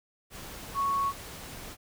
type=tone in noise; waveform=sine; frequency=1108.7 Hz; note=C#6; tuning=in tune; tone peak=-25 dBFS; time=0.74-1.13 s; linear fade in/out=50 ms; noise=pink; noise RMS=-43 dBFS; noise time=0.3-1.77 s; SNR=+15 dB; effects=none